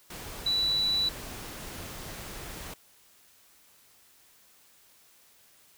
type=tone in noise; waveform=sine; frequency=3951 Hz; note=B7; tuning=in tune; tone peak=-24 dBFS; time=0.46-1.09 s; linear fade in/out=5 ms; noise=pink; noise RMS=-41 dBFS; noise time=0.1-2.74 s; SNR=+14 dB; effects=white hiss -60 dBFS RMS until 5.77 s